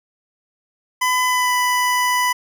25% pulse tone with pitch glide, 1006 to 992.7 Hz, B5 to B5, +32 to +9 cents, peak -12 dBFS, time 1.01-2.33 s, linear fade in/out 10 ms, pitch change -23 cents, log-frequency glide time 1.25-1.53 s, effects none

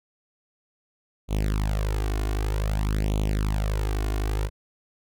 sawtooth tone with flanger, 51.91 Hz, G#1, in tune, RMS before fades -25 dBFS, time 1.28-4.5 s, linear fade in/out 50 ms, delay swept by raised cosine 0.29 to 2.79 ms, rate 0.53 Hz, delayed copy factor +0.85, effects none

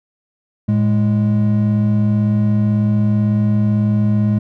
triangle tone pair together, 110.5 / 208.6 Hz, A2 / G#3, +8 / +8 cents, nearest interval major seventh, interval 1100 cents, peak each -13 dBFS, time 0.68-4.39 s, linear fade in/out 10 ms, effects none

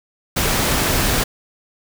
pink noise, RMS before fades -18 dBFS, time 0.36-1.24 s, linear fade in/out 10 ms, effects none

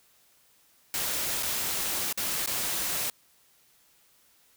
white noise with dropouts, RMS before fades -30 dBFS, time 0.94-3.1 s, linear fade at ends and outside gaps 1 ms, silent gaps 1.426-1.431 / 2.127-2.175 / 2.461-2.474 s, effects white hiss -63 dBFS RMS until 4.56 s

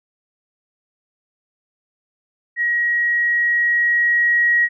sine tone with level ramp, 1900 Hz, A#6, 33 cents sharp, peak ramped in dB -16 to -12 dBFS, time 2.56-4.69 s, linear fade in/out 50 ms, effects none

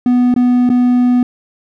triangle tone with dropouts, 246.9 Hz, B3, in tune, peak -6 dBFS, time 0.06-1.23 s, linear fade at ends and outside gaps 2 ms, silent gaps 0.341-0.362 / 0.692-0.7 s, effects none

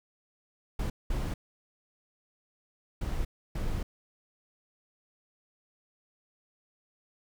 brown noise bursts at uneven times, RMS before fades -31 dBFS, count 4, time 0.79-0.9 / 1.1-1.34 / 3.01-3.25 / 3.55-3.83 s, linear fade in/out 5 ms, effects none

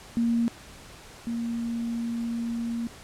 sine tone pair in turn, 233.1 / 233.1 Hz, A#3 / A#3, 0 / 0 cents, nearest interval unison, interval 0 cents, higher neither, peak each -21 / -27 dBFS, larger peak first, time 0.17-0.48 / 1.27-2.87 s, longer second, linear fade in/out 0 ms, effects pink hiss -47 dBFS RMS until 3.03 s + low-pass 10000 Hz 12 dB/octave

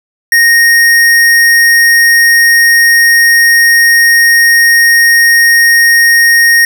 square tone, 1860 Hz, A#6, 4 cents flat, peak -4 dBFS, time 0.32-6.65 s, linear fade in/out 2 ms, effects none

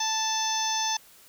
harmonic tone, 880 Hz, A5, in tune, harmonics 1 / 2 / 3 / 4 / 5 / 6 / 7, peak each -29 / -37 / -39 / -33 / -39 / -33 / -30 dBFS, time 0-0.97 s, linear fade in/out 5 ms, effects white hiss -54 dBFS RMS until 1.28 s

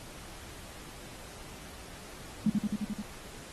sine tone with echo, 209.2 Hz, G#3, 13 cents sharp, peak -21 dBFS, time 2.46-2.5 s, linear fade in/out 5 ms, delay 87 ms, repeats 6, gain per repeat -2 dB, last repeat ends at 3.022 s, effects pink hiss -48 dBFS RMS until 3.52 s + AAC 32 kbps

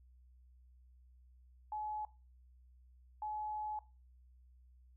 sine tone bursts at uneven times, 851 Hz, G#5, 42 cents sharp, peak -38 dBFS, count 2, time 1.72-2.05 / 3.22-3.79 s, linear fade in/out 2 ms, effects noise-tail reverb RT60 0.3 s tail -18 dB re dry + added 62 Hz sine -60 dBFS peak until 4.96 s

